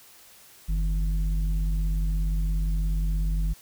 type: tone pair together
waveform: sine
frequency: 47.08 / 158.2 Hz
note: F#1 / D#3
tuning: +31 / +29 cents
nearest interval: octave + major sixth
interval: 2098 cents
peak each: -21 / -30 dBFS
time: 0.68-3.54 s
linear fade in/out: 20 ms
effects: tanh soft clip ceiling -19 dBFS + white hiss -52 dBFS RMS until 3.61 s